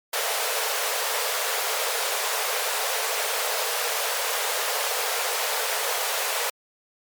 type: high-pass noise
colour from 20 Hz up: pink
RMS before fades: -26 dBFS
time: 0.13-6.5 s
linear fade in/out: 5 ms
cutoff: 430 Hz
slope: 96 dB/octave
effects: MP3 96 kbps